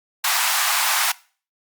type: high-pass noise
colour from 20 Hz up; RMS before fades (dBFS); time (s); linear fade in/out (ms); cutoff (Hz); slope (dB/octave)
pink; -20; 0.24-1.12; 5; 770; 48
effects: noise-tail reverb RT60 0.4 s tail -21 dB re dry + Opus 48 kbps